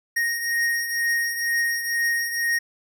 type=beating tone pair; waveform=square; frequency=1864.7 / 1866.8 Hz; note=A#6 / A#6; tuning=0 / +2 cents; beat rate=2.1 Hz; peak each=-23 / -30 dBFS; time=0.16-2.59 s; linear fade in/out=10 ms; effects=none